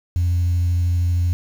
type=tone with vibrato; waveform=sine; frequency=87.31 Hz; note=F2; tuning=in tune; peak=-14 dBFS; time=0.16-1.33 s; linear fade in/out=0 ms; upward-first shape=sine; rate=13 Hz; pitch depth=14 cents each way; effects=tanh soft clip ceiling -13 dBFS + 7-bit